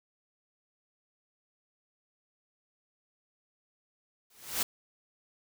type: noise with exponential growth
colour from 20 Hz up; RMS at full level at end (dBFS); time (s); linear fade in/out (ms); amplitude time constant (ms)
white; -26; 4.3-4.63; 5; 71
effects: none